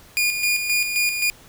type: tone with tremolo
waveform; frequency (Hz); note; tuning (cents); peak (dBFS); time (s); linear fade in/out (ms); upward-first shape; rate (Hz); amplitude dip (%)
sawtooth; 2433; D#7; -39; -14; 0.17-1.3; 0; square; 3.8; 50
effects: pink hiss -48 dBFS RMS until 1.48 s